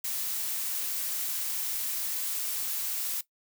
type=noise; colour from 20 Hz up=blue; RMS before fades=-32 dBFS; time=0.04-3.21 s; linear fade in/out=5 ms; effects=noise-tail reverb RT60 0.1 s tail -17 dB re dry